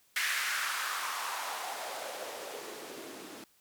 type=noise with band-pass filter sweep; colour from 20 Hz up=blue; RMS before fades=-37 dBFS; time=0.16-3.44 s; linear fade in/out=2 ms; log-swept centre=1900 to 270 Hz; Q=2.9; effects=white hiss -67 dBFS RMS until 3.6 s